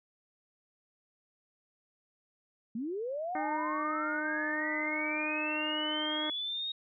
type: linear sweep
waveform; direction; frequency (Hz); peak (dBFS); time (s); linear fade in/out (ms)
sine; up; 210 to 3760; -33; 2.75-6.72; 5
type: harmonic tone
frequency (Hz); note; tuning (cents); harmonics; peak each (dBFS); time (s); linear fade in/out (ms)
305.4; D#4; -32; 1 / 2 / 3 / 4 / 5 / 6 / 7; -37 / -40 / -42 / -43 / -44 / -45 / -45; 3.35-6.3; 2
effects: none